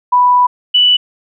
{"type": "tone pair in turn", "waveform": "sine", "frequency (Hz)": [987.8, 2966], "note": ["B5", "F#7"], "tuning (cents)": [0, 4], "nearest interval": "octave + perfect fifth", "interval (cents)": 1904, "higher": "second", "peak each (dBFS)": -6, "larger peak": "neither", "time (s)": [[0.12, 0.47], [0.74, 0.97]], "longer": "first", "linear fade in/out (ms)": 10, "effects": []}